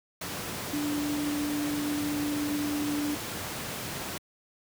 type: tone in noise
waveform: sine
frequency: 293.7 Hz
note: D4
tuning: in tune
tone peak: -28 dBFS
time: 0.73-3.15 s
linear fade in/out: 5 ms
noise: pink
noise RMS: -35 dBFS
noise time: 0.21-4.18 s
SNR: +4 dB
effects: high-pass 100 Hz 12 dB/octave